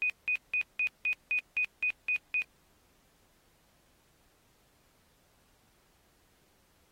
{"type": "tone bursts", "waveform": "sine", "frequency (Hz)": 2489, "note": "D#7", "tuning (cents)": 0, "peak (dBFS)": -26, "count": 10, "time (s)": [0.02, 2.42], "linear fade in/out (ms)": 0, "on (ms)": 78, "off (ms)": 180, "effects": ["pink hiss -68 dBFS RMS until 6.91 s", "AAC 48 kbps"]}